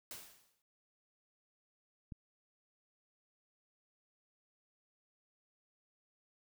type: noise with exponential decay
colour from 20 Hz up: white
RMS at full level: -45 dBFS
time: 0.11-0.62 s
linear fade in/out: 1 ms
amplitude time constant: 110 ms
type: click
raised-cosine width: 5 ms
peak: -33 dBFS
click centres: 2.122 s
effects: none